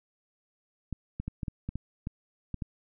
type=clicks; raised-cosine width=5 ms; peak=-21 dBFS; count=10; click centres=0.927 / 1.2 / 1.28 / 1.432 / 1.482 / 1.69 / 1.756 / 2.071 / 2.543 / 2.622 s; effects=none